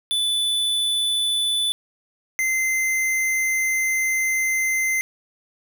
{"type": "tone pair in turn", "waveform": "square", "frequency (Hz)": [3486, 2073], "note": ["A7", "C7"], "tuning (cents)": [-17, -17], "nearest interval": "major sixth", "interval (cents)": 900, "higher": "first", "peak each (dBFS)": [-20, -20], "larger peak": "neither", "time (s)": [[0.11, 1.72], [2.39, 5.01]], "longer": "second", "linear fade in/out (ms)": 0, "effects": []}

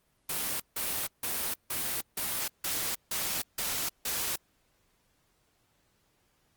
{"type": "noise bursts", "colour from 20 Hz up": "white", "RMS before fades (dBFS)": -32, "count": 9, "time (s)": [0.29, 4.36], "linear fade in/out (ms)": 5, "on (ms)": 310, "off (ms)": 160, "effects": ["pink hiss -71 dBFS RMS until 6.56 s", "Opus 32 kbps"]}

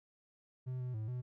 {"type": "tone with pitch steps", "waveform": "triangle", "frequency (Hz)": [127.7, 125.6, 108.8, 124.8], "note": ["C3", "B2", "A2", "B2"], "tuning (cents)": [-42, 30, -19, 19], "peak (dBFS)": -35, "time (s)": [0.66, 1.22], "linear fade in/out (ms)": 20, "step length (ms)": 140, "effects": []}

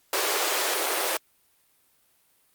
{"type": "high-pass noise", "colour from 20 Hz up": "pink", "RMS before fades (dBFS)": -26, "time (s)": [0.13, 1.17], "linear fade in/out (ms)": 2, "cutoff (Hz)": 360, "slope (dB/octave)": 48, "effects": ["white hiss -65 dBFS RMS until 2.54 s", "Opus 48 kbps"]}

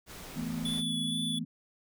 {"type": "noise", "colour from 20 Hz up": "pink", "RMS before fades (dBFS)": -45, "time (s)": [0.06, 0.83], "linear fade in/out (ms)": 50}
{"type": "chord", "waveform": "sine", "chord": "E suspended fourth", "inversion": "none", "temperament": "just", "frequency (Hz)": [164.81, 219.8, 247.2], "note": ["E3", "A3", "B3"], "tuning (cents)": [0, -2, 2], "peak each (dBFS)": [-37, -37, -36], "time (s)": [0.36, 1.45], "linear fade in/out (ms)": 10}
{"type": "tone with vibrato", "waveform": "square", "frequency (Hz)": 3436, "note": "A7", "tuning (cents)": -42, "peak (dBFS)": -33, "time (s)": [0.65, 1.39], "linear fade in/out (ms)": 5, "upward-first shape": "sine", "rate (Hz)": 2.2, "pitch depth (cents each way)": 14}
{"effects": []}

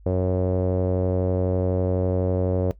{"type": "tone with low-pass filter", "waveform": "sawtooth", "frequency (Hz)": 92, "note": "F#2", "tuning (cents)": -9, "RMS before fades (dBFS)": -22, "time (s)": [0.06, 2.71], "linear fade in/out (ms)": 0, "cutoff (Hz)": 520, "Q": 4.6, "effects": ["noise-tail reverb RT60 0.1 s tail -18 dB re dry", "added 50 Hz sine -45 dBFS peak until 2.79 s"]}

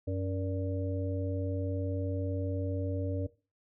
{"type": "harmonic tone with a mistuned harmonic", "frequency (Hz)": 94, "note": "F#2", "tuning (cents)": 28, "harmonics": [1, 3, 5, 6], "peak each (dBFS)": [-32, -37, -39, -40], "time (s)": [0.07, 3.27], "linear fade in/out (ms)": 10, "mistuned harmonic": 6, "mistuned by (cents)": 56, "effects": ["noise-tail reverb RT60 0.3 s tail -17 dB re dry"]}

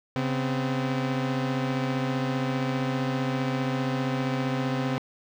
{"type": "tone pair together", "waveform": "sawtooth", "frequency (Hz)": [135.6, 256], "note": ["C#3", "C4"], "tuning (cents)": [-38, -38], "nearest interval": "major seventh", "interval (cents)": 1100, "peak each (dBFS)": -24, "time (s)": [0.16, 4.98], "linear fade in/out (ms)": 0, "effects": ["low-pass 4000 Hz 12 dB/octave", "10-bit"]}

